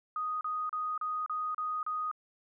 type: tone bursts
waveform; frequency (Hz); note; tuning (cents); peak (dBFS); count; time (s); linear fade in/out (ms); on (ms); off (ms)
sine; 1244.5; D#6; 0; -31; 7; 0.16-2.114; 2; 250; 34
effects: none